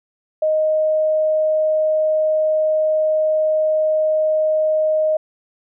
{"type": "tone", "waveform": "sine", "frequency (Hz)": 622.3, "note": "D#5", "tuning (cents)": 0, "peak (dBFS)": -14, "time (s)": [0.42, 5.17], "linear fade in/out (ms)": 5, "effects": []}